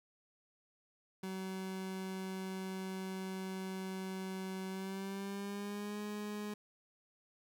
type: tone with pitch glide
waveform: 30% pulse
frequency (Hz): 189.1 to 208.6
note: F#3 to G#3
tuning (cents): +38 to +8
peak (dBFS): -37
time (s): 1.23-6.54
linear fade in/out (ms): 5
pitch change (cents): +170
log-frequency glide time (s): 4.68-6
effects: 12-bit